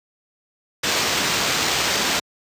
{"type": "noise with sample-and-hold", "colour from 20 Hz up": "blue", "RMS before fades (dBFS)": -21, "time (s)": [0.83, 2.2], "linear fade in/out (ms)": 10, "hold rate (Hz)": 11025, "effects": ["high-pass 80 Hz 12 dB/octave", "resampled to 32000 Hz"]}